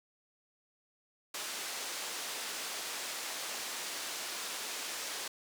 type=band-pass noise; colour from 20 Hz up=white; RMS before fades=-40 dBFS; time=1.34-5.28 s; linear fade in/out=5 ms; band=330 to 7500 Hz; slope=12 dB/octave; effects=none